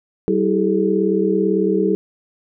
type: tone cluster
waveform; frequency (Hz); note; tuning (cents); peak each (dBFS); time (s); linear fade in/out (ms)
sine; 191.5 / 326.3 / 395.3 / 433.3; G3 / E4 / G4 / A4; -40 / -18 / +15 / -27; -20; 0.28-1.95; 0
effects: none